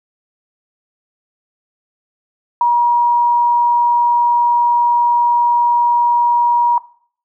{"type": "tone", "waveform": "sine", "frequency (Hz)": 955, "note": "A#5", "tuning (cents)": 42, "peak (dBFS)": -9, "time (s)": [2.61, 6.78], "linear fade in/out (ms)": 2, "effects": ["noise-tail reverb RT60 0.5 s tail -18 dB re dry"]}